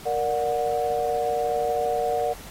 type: chord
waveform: sine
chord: Bb augmented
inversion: none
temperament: equal with one note detuned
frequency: 466.2 / 587.3 / 731.5 Hz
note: Bb4 / D5 / F#5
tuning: 0 / 0 / -20 cents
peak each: -26 / -28 / -25 dBFS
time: 0.05-2.34 s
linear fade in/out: 20 ms
effects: pink hiss -43 dBFS RMS until 2.5 s + AAC 48 kbps